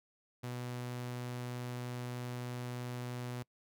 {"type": "tone", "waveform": "sawtooth", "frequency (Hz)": 123.2, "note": "B2", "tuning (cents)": -4, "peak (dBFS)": -35, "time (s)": [0.43, 3.43], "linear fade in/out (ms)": 10, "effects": ["noise-tail reverb RT60 0.1 s tail -25 dB re dry"]}